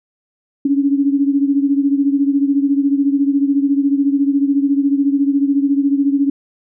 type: beating tone pair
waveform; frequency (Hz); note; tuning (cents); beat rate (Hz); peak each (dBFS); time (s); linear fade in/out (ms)
sine; 277.2 / 291.2; C#4 / D4; 0 / -15; 14; -13 / -18; 0.65-6.3; 5
effects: none